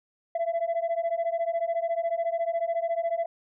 sine beating tone pair, 665 / 679 Hz, E5 / F5, +15 / -49 cents, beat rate 14 Hz, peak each -26 dBFS, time 0.35-3.26 s, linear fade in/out 5 ms, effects tanh soft clip ceiling -22 dBFS

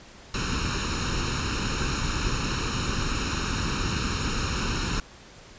pink noise with comb filter, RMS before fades -27 dBFS, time 0.34-5 s, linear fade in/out 2 ms, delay 0.74 ms, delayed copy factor +0.8, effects pink hiss -48 dBFS RMS until 5.58 s + resampled to 16000 Hz

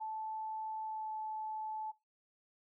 sine tone with pitch glide, 874 to 868 Hz, A5 to A5, -12 to -24 cents, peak -38 dBFS, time 0-1.92 s, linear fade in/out 20 ms, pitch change -12 cents, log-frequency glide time 0.82-1.12 s, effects noise-tail reverb RT60 0.2 s tail -17 dB re dry

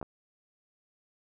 clicks, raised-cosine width 1 ms, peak -24 dBFS, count 2, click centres 0.014 / 0.028 s, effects none

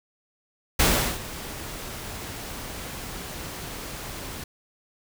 pink noise with ADSR envelope, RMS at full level -18 dBFS, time 0.79-4.44 s, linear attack 9 ms, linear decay 380 ms, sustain -18 dB, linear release 5 ms, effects none

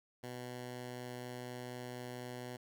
10% pulse tone, 124.1 Hz, B2, 9 cents sharp, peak -35 dBFS, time 0.23-2.57 s, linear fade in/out 10 ms, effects none

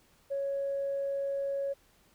sine tone, 554.4 Hz, C#5, in tune, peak -29 dBFS, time 0.3-1.74 s, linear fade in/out 20 ms, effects tanh soft clip ceiling -25 dBFS + pink hiss -65 dBFS RMS until 2.14 s

